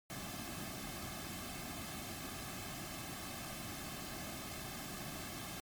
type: noise with comb filter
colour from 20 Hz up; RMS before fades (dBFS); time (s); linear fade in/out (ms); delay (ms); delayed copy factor
pink; -45; 0.1-5.6; 0; 2.1; -0.7
effects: MP3 96 kbps